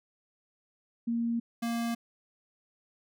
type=tone pair in turn; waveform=sine / square; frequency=233.1 / 233.1 Hz; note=A#3 / A#3; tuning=0 / 0 cents; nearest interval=unison; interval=0 cents; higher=neither; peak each=-27 / -30 dBFS; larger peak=first; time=1.07-1.4 / 1.62-1.95 s; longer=neither; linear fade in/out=10 ms; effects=none